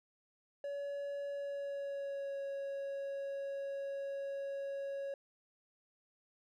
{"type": "tone with pitch glide", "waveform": "triangle", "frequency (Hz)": [566, 553.7], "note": ["C#5", "C#5"], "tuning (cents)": [36, -2], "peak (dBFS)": -36, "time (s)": [0.64, 5.14], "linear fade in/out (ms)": 2, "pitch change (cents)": -38, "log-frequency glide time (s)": [1.29, 2.4], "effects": []}